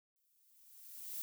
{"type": "noise with exponential growth", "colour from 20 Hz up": "violet", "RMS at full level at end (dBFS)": -41, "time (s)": [0.16, 1.22], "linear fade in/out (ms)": 0, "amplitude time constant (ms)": 230, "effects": []}